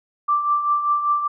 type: tone with tremolo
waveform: sine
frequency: 1174.7 Hz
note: D6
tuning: in tune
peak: -14 dBFS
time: 0.28-1.28 s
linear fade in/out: 10 ms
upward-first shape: triangle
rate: 5.1 Hz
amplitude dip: 65%
effects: none